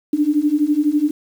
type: beating tone pair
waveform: sine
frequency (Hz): 290 / 302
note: D4 / D4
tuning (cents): -22 / +48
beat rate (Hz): 12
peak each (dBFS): -18 / -16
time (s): 0.13-1.11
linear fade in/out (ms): 5
effects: 7-bit